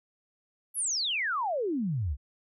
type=exponential sweep; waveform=sine; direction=down; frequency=11960 to 61.2 Hz; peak=-27 dBFS; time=0.74-2.17 s; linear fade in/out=50 ms; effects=none